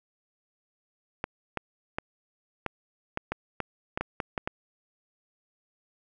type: clicks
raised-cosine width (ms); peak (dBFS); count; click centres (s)
0.5; -14; 12; 1.241 / 1.573 / 1.985 / 2.663 / 3.174 / 3.32 / 3.603 / 3.975 / 4.01 / 4.202 / 4.378 / 4.475
effects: none